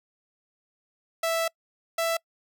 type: tone pair in turn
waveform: sawtooth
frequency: 659.3 / 662.7 Hz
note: E5 / E5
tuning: 0 / +9 cents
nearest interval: unison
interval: 9 cents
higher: second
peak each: -20 dBFS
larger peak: neither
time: 1.23-1.48 / 1.98-2.17 s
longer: first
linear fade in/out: 5 ms
effects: noise-tail reverb RT60 0.1 s tail -26 dB re dry